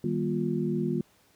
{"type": "tone cluster", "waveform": "sine", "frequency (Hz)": [154.3, 194.7, 237.3, 353.1], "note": ["D#3", "G3", "A#3", "F4"], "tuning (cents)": [-14, -12, 31, 19], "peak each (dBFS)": -31, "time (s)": [0.04, 1.01], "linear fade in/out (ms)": 2, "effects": ["pink hiss -63 dBFS RMS until 1.35 s", "high-pass 80 Hz 12 dB/octave"]}